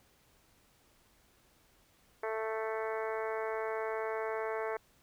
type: harmonic tone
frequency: 220.6 Hz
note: A3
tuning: 5 cents sharp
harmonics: 2 / 3 / 4 / 5 / 6 / 7 / 8 / 9 / 10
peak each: -36 / -40 / -42 / -44 / -46 / -47 / -48 / -49 / -50 dBFS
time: 2.23-4.77 s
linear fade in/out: 5 ms
effects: pink hiss -67 dBFS RMS until 5.02 s